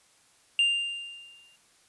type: tone with exponential decay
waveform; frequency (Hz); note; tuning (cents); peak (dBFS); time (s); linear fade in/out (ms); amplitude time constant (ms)
triangle; 2794; F7; 0; -17; 0.59-1.56; 1; 210
effects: white hiss -62 dBFS RMS until 1.88 s + resampled to 24000 Hz

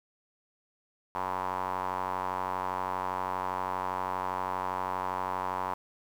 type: tone with band-pass filter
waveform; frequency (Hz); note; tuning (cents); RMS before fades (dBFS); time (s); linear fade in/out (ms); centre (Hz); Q
square; 46.25; F#1; 0; -33; 1.15-5.74; 0; 970; 4.8
effects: 9-bit

